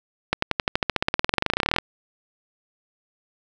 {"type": "accelerating click train", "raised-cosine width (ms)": 0.3, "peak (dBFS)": -3, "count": 30, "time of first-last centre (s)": [0.33, 1.785], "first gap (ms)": 94, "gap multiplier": 0.95, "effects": []}